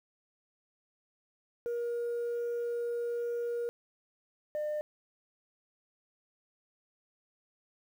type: tone pair in turn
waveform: sine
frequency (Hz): 474.2 / 602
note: A#4 / D5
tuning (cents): +30 / +43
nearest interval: major third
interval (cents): 413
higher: second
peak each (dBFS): -29 / -29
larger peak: neither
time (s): 1.66-3.69 / 4.55-4.81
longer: first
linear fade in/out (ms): 0
effects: tanh soft clip ceiling -30 dBFS + 10-bit